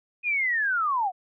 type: linear sweep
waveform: sine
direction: down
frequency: 2500 to 698.5 Hz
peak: -22 dBFS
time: 0.23-1.12 s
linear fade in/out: 50 ms
effects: none